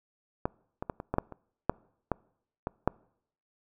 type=clicks; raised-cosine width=1 ms; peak=-13 / -20 / -18 / -23 / -15 / -10 / -28 / -9 / -13 / -17 / -9 dBFS; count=11; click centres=0.455 / 0.825 / 0.898 / 1.001 / 1.14 / 1.184 / 1.323 / 1.696 / 2.117 / 2.671 / 2.876 s; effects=noise-tail reverb RT60 0.7 s tail -26 dB re dry